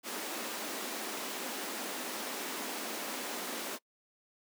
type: high-pass noise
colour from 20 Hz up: pink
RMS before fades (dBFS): -39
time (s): 0.03-3.79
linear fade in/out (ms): 50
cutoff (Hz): 220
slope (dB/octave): 48
effects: noise-tail reverb RT60 0.1 s tail -24 dB re dry